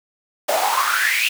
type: noise with high-pass filter sweep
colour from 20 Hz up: pink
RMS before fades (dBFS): -19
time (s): 0.48-1.29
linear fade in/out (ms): 10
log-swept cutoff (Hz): 580 to 2800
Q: 8.7
effects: none